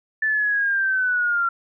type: linear sweep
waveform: sine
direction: down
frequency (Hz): 1760 to 1368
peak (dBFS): -18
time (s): 0.22-1.49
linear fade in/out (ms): 5
effects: none